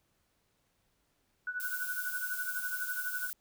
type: tone with tremolo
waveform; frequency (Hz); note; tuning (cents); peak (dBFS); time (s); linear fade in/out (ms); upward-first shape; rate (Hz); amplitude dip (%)
sine; 1480; F#6; 0; -31; 1.47-3.3; 2; triangle; 12; 85
type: noise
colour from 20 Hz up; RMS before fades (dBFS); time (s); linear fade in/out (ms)
violet; -40; 1.6-3.33; 0
effects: pink hiss -75 dBFS RMS until 3.4 s